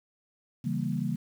sine chord, C# diminished seventh, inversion none, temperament equal, 138.59 / 164.81 / 196 / 233.1 Hz, C#3 / E3 / G3 / Bb3, 0 / 0 / 0 / 0 cents, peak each -33 dBFS, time 0.64-1.16 s, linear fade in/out 10 ms, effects 9-bit

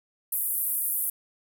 white band-pass noise, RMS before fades -28 dBFS, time 0.32-1.1 s, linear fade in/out 5 ms, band 10000 to 15000 Hz, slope 48 dB/octave, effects none

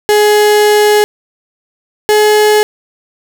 35% pulse tone pair in turn, 419.3 / 423.4 Hz, G#4 / G#4, +17 / +33 cents, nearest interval unison, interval 16 cents, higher second, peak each -4 dBFS, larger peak neither, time 0.09-1.04 / 2.09-2.63 s, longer first, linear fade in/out 0 ms, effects none

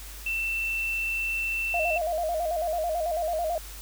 sine tone, 2678 Hz, E7, 27 cents sharp, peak -26 dBFS, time 0.26-1.98 s, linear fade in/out 5 ms
sine tone with vibrato, 661 Hz, E5, 5 cents sharp, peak -25 dBFS, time 1.74-3.58 s, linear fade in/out 2 ms, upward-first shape square, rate 9.1 Hz, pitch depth 89 cents each way
effects added 50 Hz sine -41 dBFS peak until 3.81 s + white hiss -44 dBFS RMS until 3.81 s

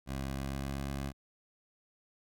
15% pulse tone with pitch glide, 67.4 to 68.82 Hz, C#2 to C#2, -48 to -12 cents, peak -29 dBFS, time 0.06-1.13 s, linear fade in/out 50 ms, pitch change +36 cents, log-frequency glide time 0.26-0.84 s, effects none

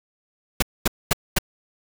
pink noise bursts, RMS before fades -18 dBFS, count 4, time 0.6-1.386 s, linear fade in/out 5 ms, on 24 ms, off 230 ms, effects none

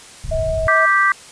pink low-pass noise, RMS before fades -24 dBFS, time 0.24-0.67 s, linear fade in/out 0 ms, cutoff 120 Hz, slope 24 dB/octave
sine tone, 642 Hz, E5, 46 cents flat, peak -18 dBFS, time 0.31-0.86 s, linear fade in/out 10 ms
sine chord, G major, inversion second, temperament just, 1176 / 1568 / 1960 Hz, D6 / G6 / B6, +2 / 0 / -14 cents, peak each -15 / -16 / -17 dBFS, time 0.68-1.12 s, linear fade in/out 2 ms
effects white hiss -40 dBFS RMS until 1.31 s + resampled to 22050 Hz

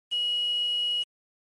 sine tone with quantisation, 2906 Hz, F#7, 32 cents flat, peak -24 dBFS, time 0.11-1.04 s, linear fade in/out 20 ms, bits 7, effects low-pass 12000 Hz 12 dB/octave + MP3 48 kbps

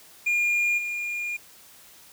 triangle tone with level steps, 2417 Hz, D7, 49 cents sharp, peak -19 / -26 dBFS, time 0.26-1.37 s, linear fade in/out 10 ms, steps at 0.77 s, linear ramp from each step 20 ms, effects white hiss -51 dBFS RMS until 2.12 s

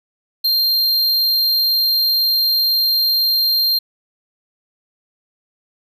square tone, 4186 Hz, C8, in tune, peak -14 dBFS, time 0.44-3.79 s, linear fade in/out 10 ms, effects none

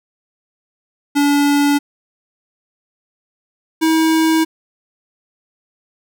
square tone pair in turn, 287 / 320.8 Hz, D4 / E4, -40 / -47 cents, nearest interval major second, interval 193 cents, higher second, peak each -12 / -12 dBFS, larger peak neither, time 1.15-1.79 / 3.81-4.45 s, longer neither, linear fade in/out 20 ms, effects none

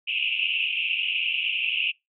white band-pass noise, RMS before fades -26 dBFS, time 0.07-1.92 s, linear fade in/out 20 ms, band 2500 to 2900 Hz, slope 96 dB/octave, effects noise-tail reverb RT60 0.2 s tail -26 dB re dry

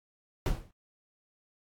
brown noise with exponential decay, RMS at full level -22 dBFS, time 0.46-0.71 s, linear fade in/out 1 ms, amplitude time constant 54 ms, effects AAC 64 kbps

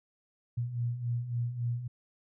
sine beating tone pair, 117.1 / 120.7 Hz, A#2 / B2, +8 / -39 cents, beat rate 3.6 Hz, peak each -37 / -31 dBFS, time 0.57-1.88 s, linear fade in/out 10 ms, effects none

